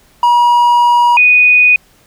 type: tone pair in turn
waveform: triangle / sine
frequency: 960 / 2480 Hz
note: B5 / D#7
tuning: -49 / -6 cents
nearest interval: octave + major third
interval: 1643 cents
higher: second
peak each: -4 dBFS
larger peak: neither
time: 0.23-1.17 / 1.17-1.76 s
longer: first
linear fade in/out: 2 ms
effects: pink hiss -49 dBFS RMS until 2.06 s